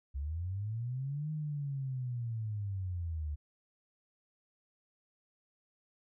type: linear two-way sweep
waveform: sine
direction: up then down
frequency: 65.41 to 155.56 to 72.1 Hz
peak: -34 dBFS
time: 0.14-3.36 s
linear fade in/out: 20 ms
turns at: 1.31 s
effects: none